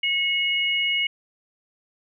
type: tone pair together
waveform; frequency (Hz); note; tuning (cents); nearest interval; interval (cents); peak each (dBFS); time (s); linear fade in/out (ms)
sine; 2192 / 2887; C#7 / F#7; -20 / -43; perfect fourth; 477; -23; 0.03-1.07; 5
effects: none